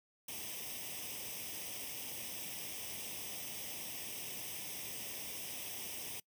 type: noise with comb filter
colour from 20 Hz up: white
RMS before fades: -44 dBFS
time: 0.28-6.2 s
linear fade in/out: 5 ms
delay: 0.35 ms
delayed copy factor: +0.75
effects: noise-tail reverb RT60 0.1 s tail -23 dB re dry + high-pass 80 Hz 12 dB/octave